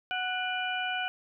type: harmonic tone with a mistuned harmonic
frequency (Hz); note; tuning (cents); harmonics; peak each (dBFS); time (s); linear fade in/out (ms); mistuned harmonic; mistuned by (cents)
740; F#5; 0; 1 / 2 / 3 / 4; -34 / -33 / -37 / -36; 0.11-1.08; 0; 3; +140
effects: none